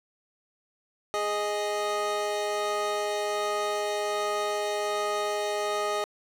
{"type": "tone pair together", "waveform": "25% pulse", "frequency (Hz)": [415.3, 622.3], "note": ["G#4", "D#5"], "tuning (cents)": [0, 0], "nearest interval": "perfect fifth", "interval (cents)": 700, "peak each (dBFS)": -26, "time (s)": [1.14, 6.04], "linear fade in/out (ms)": 0, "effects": ["low-pass 9000 Hz 12 dB/octave", "8-bit"]}